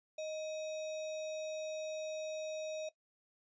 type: tone with sample-and-hold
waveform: sine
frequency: 622.3 Hz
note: D#5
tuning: in tune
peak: -38 dBFS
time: 0.18-2.89 s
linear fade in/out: 5 ms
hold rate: 3150 Hz
effects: noise-tail reverb RT60 0.1 s tail -17 dB re dry + resampled to 16000 Hz